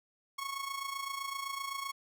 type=tone with amplitude modulation; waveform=sawtooth; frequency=1100 Hz; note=C#6; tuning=14 cents flat; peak=-30 dBFS; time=0.38-1.92 s; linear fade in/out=10 ms; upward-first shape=sine; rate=27.8 Hz; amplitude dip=65%; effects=none